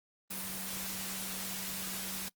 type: tone in noise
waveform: sine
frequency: 190.4 Hz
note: F#3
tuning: 50 cents sharp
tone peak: -46 dBFS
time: 0.3-2.29 s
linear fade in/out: 10 ms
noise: white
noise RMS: -39 dBFS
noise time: 0.3-2.29 s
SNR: -10 dB
effects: noise-tail reverb RT60 0.1 s tail -23 dB re dry + Opus 24 kbps